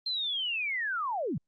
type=linear sweep; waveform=sine; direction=down; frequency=4186 to 110 Hz; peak=-29 dBFS; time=0.06-1.38 s; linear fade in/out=5 ms; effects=Opus 48 kbps